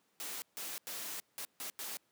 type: noise bursts at uneven times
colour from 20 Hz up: white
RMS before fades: -42 dBFS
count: 6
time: 0.2-0.42 / 0.57-0.78 / 0.87-1.2 / 1.38-1.45 / 1.6-1.7 / 1.79-1.97 s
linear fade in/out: 0 ms
effects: pink hiss -74 dBFS RMS until 2.11 s + high-pass 200 Hz 12 dB/octave